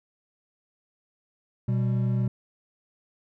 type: tone pair together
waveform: triangle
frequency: 123 / 195.25 Hz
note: B2 / G3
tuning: -7 / -7 cents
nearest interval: minor sixth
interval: 800 cents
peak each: -21 / -27 dBFS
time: 1.68-2.28 s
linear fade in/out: 5 ms
effects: none